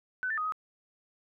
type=tone with pitch steps; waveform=sine; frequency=1507 / 1772 / 1247 / 1261 Hz; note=F#6 / A6 / D#6 / D#6; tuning=+31 / +12 / +3 / +23 cents; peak=-29 dBFS; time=0.23-0.522 s; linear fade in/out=0 ms; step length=73 ms; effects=none